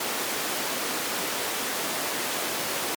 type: high-pass noise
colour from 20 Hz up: pink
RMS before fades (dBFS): -29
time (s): 0-2.95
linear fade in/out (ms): 5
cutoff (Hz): 330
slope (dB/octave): 12
effects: MP3 96 kbps